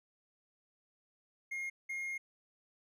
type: tone bursts at uneven times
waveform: triangle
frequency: 2138 Hz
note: C7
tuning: 37 cents sharp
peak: -35 dBFS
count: 2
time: 1.51-1.7 / 1.89-2.18 s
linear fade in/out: 10 ms
effects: none